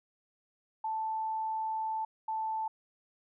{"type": "tone bursts at uneven times", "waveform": "sine", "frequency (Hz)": 880, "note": "A5", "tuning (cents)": 0, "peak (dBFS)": -31, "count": 2, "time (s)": [[0.84, 2.05], [2.28, 2.68]], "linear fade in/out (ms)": 5, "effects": []}